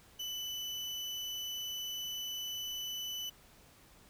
35% pulse tone, 2990 Hz, F#7, 17 cents sharp, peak -36 dBFS, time 0.19-3.3 s, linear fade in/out 10 ms, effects pink hiss -61 dBFS RMS until 4.09 s

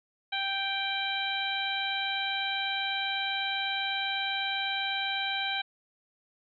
harmonic tone, 784 Hz, G5, in tune, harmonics 1 / 2 / 3 / 4 / 5, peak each -35 / -35 / -35 / -35 / -35 dBFS, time 0.32-5.62 s, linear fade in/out 10 ms, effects none

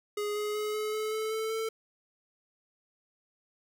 square tone with pitch steps, 415.3 / 419.4 / 423.5 / 427.7 / 431.9 / 436.2 / 440.5 / 444.9 Hz, G#4 / G#4 / G#4 / A4 / A4 / A4 / A4 / A4, 0 / +17 / +34 / -49 / -32 / -15 / +2 / +19 cents, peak -31 dBFS, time 0.17-1.69 s, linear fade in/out 5 ms, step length 190 ms, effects none

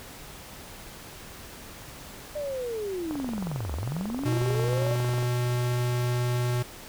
sine linear two-way sweep, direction down then up, 604 to 65.41 to 604 Hz, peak -29 dBFS, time 2.35-4.96 s, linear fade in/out 10 ms, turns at 3.74 s
click train, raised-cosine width 1 ms, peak -21 dBFS, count 48, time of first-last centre 3.11-5.227 s, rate 22.2 Hz
square tone, 122.6 Hz, B2, 12 cents flat, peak -25 dBFS, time 4.25-6.63 s, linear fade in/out 10 ms
effects pink hiss -44 dBFS RMS until 6.88 s

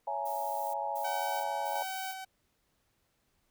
sine chord, A# half-diminished seventh, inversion first, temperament just, 559.4 / 671.3 / 839.1 / 932.3 Hz, C#5 / E5 / G#5 / A#5, +16 / +31 / +18 / 0 cents, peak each -40 / -39 / -34 / -39 dBFS, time 0.07-1.83 s, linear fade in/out 5 ms
violet noise bursts, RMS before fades -46 dBFS, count 3, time 0.25-2.14 s, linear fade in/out 10 ms, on 490 ms, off 210 ms
sawtooth tone with tremolo, 761 Hz, F#5, 48 cents sharp, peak -32 dBFS, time 1.04-2.25 s, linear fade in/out 10 ms, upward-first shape square, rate 1.4 Hz, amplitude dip 40%
effects pink hiss -75 dBFS RMS until 3.5 s

